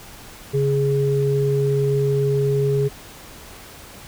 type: tone pair together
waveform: sine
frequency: 138.59 / 415.3 Hz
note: C#3 / G#4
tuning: 0 / 0 cents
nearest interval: octave + perfect fifth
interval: 1900 cents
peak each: -19 dBFS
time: 0.53-2.89 s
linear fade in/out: 20 ms
effects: pink hiss -41 dBFS RMS until 4.07 s